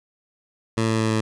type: tone with pitch steps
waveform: 15% pulse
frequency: 112.3 / 111.52 / 110.75 / 109.99 Hz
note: A2 / A2 / A2 / A2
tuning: +36 / +24 / +12 / 0 cents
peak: -13 dBFS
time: 0.77-1.21 s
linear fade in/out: 10 ms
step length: 110 ms
effects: resampled to 22050 Hz